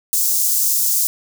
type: high-pass noise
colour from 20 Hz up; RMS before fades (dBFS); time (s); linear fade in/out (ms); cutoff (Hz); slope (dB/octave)
white; -17; 0.13-1.07; 0; 5700; 24
effects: none